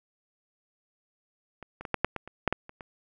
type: clicks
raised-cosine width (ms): 0.5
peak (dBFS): -26 / -25 / -20 / -10 / -7 / -18 / -27 / -8 / -11 / -28 / -26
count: 11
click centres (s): 1.627 / 1.81 / 1.852 / 1.943 / 2.046 / 2.163 / 2.276 / 2.477 / 2.526 / 2.694 / 2.808
effects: none